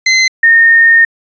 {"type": "tone pair in turn", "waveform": ["sawtooth", "sine"], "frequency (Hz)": [2059, 1834.4], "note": ["C7", "A#6"], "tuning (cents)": [-28, -28], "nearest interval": "major second", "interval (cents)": 200, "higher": "first", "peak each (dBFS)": -3, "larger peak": "neither", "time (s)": [[0.06, 0.28], [0.43, 1.05]], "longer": "second", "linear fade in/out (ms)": 5, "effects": ["resampled to 16000 Hz"]}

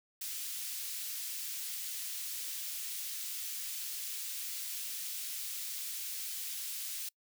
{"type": "high-pass noise", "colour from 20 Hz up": "white", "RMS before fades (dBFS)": -40, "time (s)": [0.21, 7.09], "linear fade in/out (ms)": 5, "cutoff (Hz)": 2800, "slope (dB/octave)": 12, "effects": ["noise-tail reverb RT60 0.1 s tail -26 dB re dry"]}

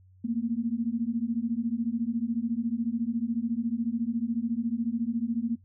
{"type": "beating tone pair", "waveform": "sine", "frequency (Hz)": [225, 239], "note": ["A3", "A#3"], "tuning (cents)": [39, 43], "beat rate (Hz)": 14, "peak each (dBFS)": -29, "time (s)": [0.24, 5.56], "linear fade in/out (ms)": 10, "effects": ["noise-tail reverb RT60 0.1 s tail -17 dB re dry", "added 93 Hz sine -54 dBFS peak until 5.64 s"]}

